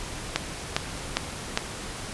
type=click train; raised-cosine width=0.2 ms; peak=-4 dBFS; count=4; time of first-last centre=0.36-1.575 s; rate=2.47 Hz; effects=pink hiss -36 dBFS RMS until 2.13 s + resampled to 24000 Hz